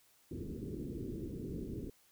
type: low-pass noise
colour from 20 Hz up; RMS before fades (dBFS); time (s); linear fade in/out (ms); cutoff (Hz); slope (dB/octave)
white; -42; 0.31-1.9; 5; 400; 48
effects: white hiss -68 dBFS RMS until 2.11 s